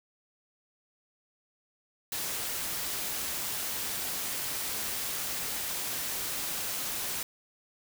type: noise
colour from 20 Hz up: white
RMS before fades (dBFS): -34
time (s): 2.12-7.23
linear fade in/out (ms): 2
effects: none